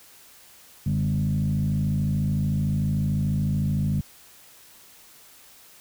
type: tone with frequency modulation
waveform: sine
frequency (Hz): 146.3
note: D3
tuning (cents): -6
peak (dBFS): -20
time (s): 0.86-4.01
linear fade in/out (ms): 5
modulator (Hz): 53.6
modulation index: 1.2
effects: tanh soft clip ceiling -16 dBFS + white hiss -51 dBFS RMS until 5.8 s